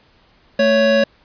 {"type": "tone pair together", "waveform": "square", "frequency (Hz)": [221, 557], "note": ["A3", "C#5"], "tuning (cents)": [8, 8], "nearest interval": "octave + major third", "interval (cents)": 1600, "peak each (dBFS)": [-19, -13], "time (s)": [0.59, 1.04], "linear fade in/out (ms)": 5, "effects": ["pink hiss -54 dBFS RMS until 1.24 s", "resampled to 11025 Hz"]}